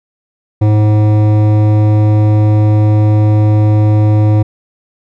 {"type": "tone with hard clipping", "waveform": "triangle", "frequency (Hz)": 106.2, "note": "G#2", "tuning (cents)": 39, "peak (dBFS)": -8, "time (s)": [0.61, 4.43], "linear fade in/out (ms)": 10, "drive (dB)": 17, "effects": []}